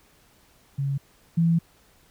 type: tone pair in turn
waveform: sine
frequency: 138.59 / 166.97 Hz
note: C#3 / E3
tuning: 0 / +23 cents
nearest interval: minor third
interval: 323 cents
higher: second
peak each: -23 / -17 dBFS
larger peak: second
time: 0.78-0.98 / 1.37-1.59 s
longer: second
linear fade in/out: 10 ms
effects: pink hiss -59 dBFS RMS until 2.1 s